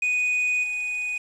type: tone with level steps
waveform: triangle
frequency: 2483 Hz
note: D#7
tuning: 4 cents flat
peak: -19 / -24 dBFS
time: 0.02-1.18 s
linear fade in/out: 5 ms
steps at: 0.63 s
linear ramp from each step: 10 ms
effects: resampled to 24000 Hz + 8-bit